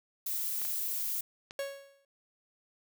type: noise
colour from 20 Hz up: violet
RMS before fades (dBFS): -34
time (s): 0.26-1.21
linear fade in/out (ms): 5
type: clicks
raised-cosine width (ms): 0.2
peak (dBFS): -26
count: 3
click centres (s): 0.617 / 0.651 / 1.509
type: tone with exponential decay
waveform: 45% pulse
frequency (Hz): 554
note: C#5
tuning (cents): -1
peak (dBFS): -31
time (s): 1.59-2.05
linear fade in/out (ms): 2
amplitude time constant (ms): 100
effects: none